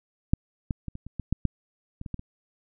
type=clicks; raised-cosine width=5 ms; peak=-7 / -15 / -21 / -25 / -27 / -19 / -11 / -10 / -24 / -23 / -18 / -26 dBFS; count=12; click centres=0.335 / 0.708 / 0.883 / 0.954 / 1.066 / 1.197 / 1.326 / 1.453 / 2.014 / 2.062 / 2.143 / 2.194 s; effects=none